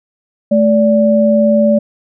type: tone pair together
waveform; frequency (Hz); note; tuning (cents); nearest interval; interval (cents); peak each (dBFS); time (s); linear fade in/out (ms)
sine; 217.4 / 580.4; A3 / D5; -21 / -21; octave + perfect fourth; 1700; -10; 0.51-1.79; 10
effects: none